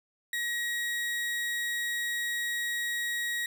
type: tone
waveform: 35% pulse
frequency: 1900 Hz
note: A#6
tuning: 33 cents sharp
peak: -28 dBFS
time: 0.33-3.46 s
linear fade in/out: 2 ms
effects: none